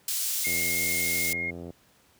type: high-pass noise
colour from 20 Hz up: pink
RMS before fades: -29 dBFS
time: 0.08-1.33 s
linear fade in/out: 2 ms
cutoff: 5900 Hz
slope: 12 dB/octave
type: tone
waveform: sine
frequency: 2141 Hz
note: C7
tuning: 39 cents sharp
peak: -28 dBFS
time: 0.44-1.51 s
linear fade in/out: 10 ms
type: click train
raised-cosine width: 2 ms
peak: -26 dBFS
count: 107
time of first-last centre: 0.47-1.704 s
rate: 85.9 Hz
effects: pink hiss -61 dBFS RMS until 2.19 s + high-pass 80 Hz 12 dB/octave